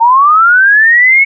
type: linear sweep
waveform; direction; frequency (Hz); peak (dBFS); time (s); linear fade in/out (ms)
sine; up; 894 to 2217; -3; 0-1.25; 20
effects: none